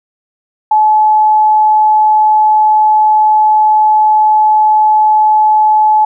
sine tone, 858 Hz, A5, 44 cents flat, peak -5 dBFS, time 0.71-6.05 s, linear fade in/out 5 ms, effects none

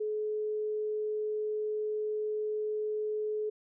sine tone, 426.6 Hz, G#4, 46 cents sharp, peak -30 dBFS, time 0-3.5 s, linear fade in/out 10 ms, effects none

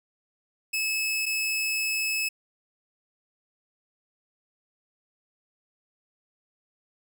sawtooth tone pair in turn, 2594 / 2594 Hz, E7 / E7, -28 / -28 cents, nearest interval unison, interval 0 cents, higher neither, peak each -22 / -22 dBFS, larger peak neither, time 0.73-1.26 / 1.26-2.29 s, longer second, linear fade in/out 10 ms, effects none

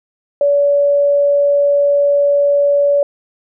sine tone, 571 Hz, D5, 49 cents flat, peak -9 dBFS, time 0.41-3.03 s, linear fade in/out 2 ms, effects none

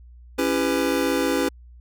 square chord, C# half-diminished seventh, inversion none, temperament just, 277.2 / 332.6 / 399.1 / 498.9 Hz, C#4 / E4 / G4 / B4, 0 / +16 / +31 / +17 cents, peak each -25 / -27 / -28 / -26 dBFS, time 0.38-1.49 s, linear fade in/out 10 ms, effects added 60 Hz sine -43 dBFS peak until 1.8 s

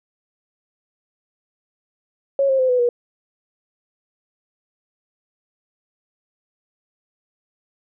sine tone with pitch steps, 551 / 532.8 / 515.3 / 498.3 / 481.9 Hz, C#5 / C5 / C5 / B4 / B4, -11 / +31 / -27 / +15 / -43 cents, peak -14 dBFS, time 2.39-2.89 s, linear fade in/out 2 ms, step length 100 ms, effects none

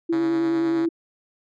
sine tone with vibrato, 330.8 Hz, E4, 6 cents sharp, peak -19 dBFS, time 0.09-0.89 s, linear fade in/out 10 ms, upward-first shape sine, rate 9.6 Hz, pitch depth 23 cents each way
5% pulse tone with tremolo, 140 Hz, C#3, 18 cents sharp, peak -20 dBFS, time 0.12-0.86 s, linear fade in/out 10 ms, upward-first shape sine, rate 9.4 Hz, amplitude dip 25%
effects low-pass 4000 Hz 12 dB/octave

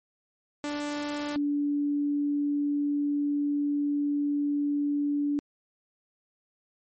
sawtooth / sine tone pair in turn, 293 / 289.3 Hz, D4 / D4, -4 / -26 cents, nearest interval unison, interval 22 cents, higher first, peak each -26 / -24 dBFS, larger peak second, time 0.64-1.36 / 1.36-5.39 s, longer second, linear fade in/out 0 ms, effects MP3 32 kbps

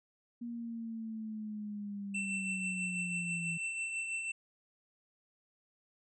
sine linear sweep, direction down, 238 to 164.81 Hz, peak -38 dBFS, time 0.41-3.58 s, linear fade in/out 10 ms
square tone with tremolo, 2683 Hz, E7, 30 cents sharp, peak -34 dBFS, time 2.14-4.32 s, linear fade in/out 10 ms, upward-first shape triangle, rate 6.1 Hz, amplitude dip 45%
effects resampled to 22050 Hz

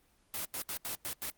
white noise bursts at uneven times, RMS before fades -37 dBFS, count 6, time 0.34-0.45 / 0.54-0.62 / 0.69-0.77 / 0.85-0.95 / 1.05-1.13 / 1.22-1.3 s, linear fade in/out 0 ms, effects pink hiss -69 dBFS RMS until 1.37 s + Opus 24 kbps

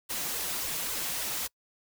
white noise with flanger, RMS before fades -33 dBFS, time 0.09-1.48 s, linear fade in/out 20 ms, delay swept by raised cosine 1.9 to 7.1 ms, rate 3.6 Hz, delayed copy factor +0.8, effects noise-tail reverb RT60 0.1 s tail -26 dB re dry

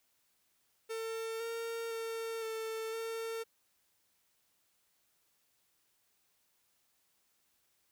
45% pulse tone with pitch steps, 450.1 / 459.4 / 453.5 / 445.3 / 453 Hz, A4 / A#4 / A#4 / A4 / A#4, +39 / -25 / -48 / +21 / -50 cents, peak -37 dBFS, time 0.89-3.44 s, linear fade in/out 20 ms, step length 510 ms, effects white hiss -75 dBFS RMS until 7.91 s

